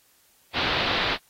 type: low-pass noise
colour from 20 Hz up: white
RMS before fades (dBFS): -26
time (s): 0.53-1.18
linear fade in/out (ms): 50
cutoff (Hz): 4200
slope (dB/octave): 48
effects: white hiss -61 dBFS RMS until 1.29 s + AAC 48 kbps